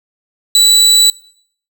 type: tone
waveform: 30% pulse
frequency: 3951 Hz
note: B7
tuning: in tune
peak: -3 dBFS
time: 0.55-1.1 s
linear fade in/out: 2 ms
effects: noise-tail reverb RT60 0.6 s tail -22 dB re dry